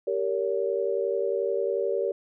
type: tone cluster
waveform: sine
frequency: 391.8 / 463 / 566 Hz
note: G4 / A#4 / C#5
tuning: -1 / -12 / +36 cents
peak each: -28 / -28 / -29 dBFS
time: 0.07-2.12 s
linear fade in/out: 5 ms
effects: none